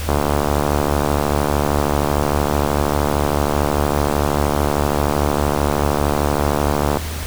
click train, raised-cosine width 1 ms, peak -3 dBFS, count 504, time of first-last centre 0.09-6.971 s, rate 73.1 Hz, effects added 78 Hz sine -24 dBFS peak until 7.26 s + pink hiss -29 dBFS RMS until 7.26 s

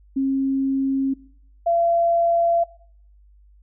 sine tone pair in turn, 270 / 680.4 Hz, C#4 / F5, -45 / -45 cents, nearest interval octave + major third, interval 1600 cents, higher second, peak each -18 / -16 dBFS, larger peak second, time 0.16-1.14 / 1.66-2.64 s, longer neither, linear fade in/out 10 ms, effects noise-tail reverb RT60 0.6 s tail -21 dB re dry + added 50 Hz sine -49 dBFS peak until 3.62 s

